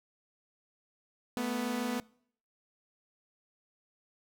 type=tone pair together; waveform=sawtooth; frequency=220 / 246.7 Hz; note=A3 / B3; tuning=0 / -2 cents; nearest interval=major second; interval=198 cents; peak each=-33 / -29 dBFS; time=1.37-2 s; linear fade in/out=0 ms; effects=noise-tail reverb RT60 0.6 s tail -24 dB re dry